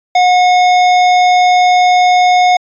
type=tone with tanh clipping; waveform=sine; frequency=725 Hz; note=F#5; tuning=35 cents flat; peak=-8 dBFS; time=0.15-2.57 s; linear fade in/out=5 ms; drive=17 dB; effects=resampled to 16000 Hz